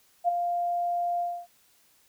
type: tone with ADSR envelope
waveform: sine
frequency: 698.5 Hz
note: F5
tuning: in tune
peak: -18 dBFS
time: 0.24-1.47 s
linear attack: 43 ms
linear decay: 11 ms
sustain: -7 dB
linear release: 270 ms
effects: white hiss -63 dBFS RMS until 2.08 s